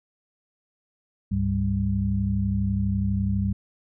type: tone cluster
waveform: sine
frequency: 69 / 101.1 / 196.9 Hz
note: C#2 / G#2 / G3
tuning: -7 / -46 / +8 cents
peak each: -28 / -25 / -25 dBFS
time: 1.31-3.53 s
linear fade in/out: 10 ms
effects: none